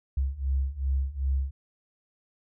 sine beating tone pair, 66 / 68.6 Hz, C2 / C#2, +16 / -17 cents, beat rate 2.6 Hz, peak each -29 / -27 dBFS, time 0.17-1.51 s, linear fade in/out 5 ms, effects none

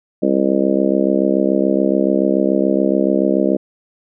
harmonic tone, 67 Hz, C2, 42 cents sharp, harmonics 3 / 4 / 5 / 6 / 7 / 8 / 9, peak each -19 / -19 / -18 / -24 / -22 / -23 / -21 dBFS, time 0.22-3.57 s, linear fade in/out 10 ms, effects none

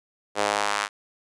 sawtooth tone with high-pass filter sweep, 103.1 Hz, G#2, 12 cents flat, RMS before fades -25 dBFS, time 0.35-0.89 s, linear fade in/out 50 ms, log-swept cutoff 530 to 1300 Hz, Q 1.4, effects resampled to 22050 Hz

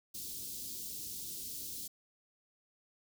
white band-stop noise, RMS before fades -43 dBFS, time 0.14-1.88 s, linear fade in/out 10 ms, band 370 to 3900 Hz, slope 24 dB/octave, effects none

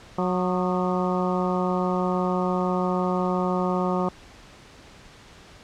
harmonic tone with a mistuned harmonic, 182.6 Hz, F#3, 23 cents flat, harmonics 1 / 2 / 3 / 4 / 5 / 6 / 7, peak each -25 / -28 / -30 / -31 / -32 / -33 / -33 dBFS, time 0.18-4.09 s, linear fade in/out 5 ms, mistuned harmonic 7, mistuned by -66 cents, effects pink hiss -48 dBFS RMS until 5.63 s + low-pass 6000 Hz 12 dB/octave

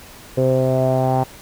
sawtooth tone with low-pass filter sweep, 130 Hz, C3, 11 cents flat, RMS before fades -17 dBFS, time 0.37-1.24 s, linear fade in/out 10 ms, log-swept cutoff 490 to 820 Hz, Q 6.2, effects pink hiss -41 dBFS RMS until 1.41 s

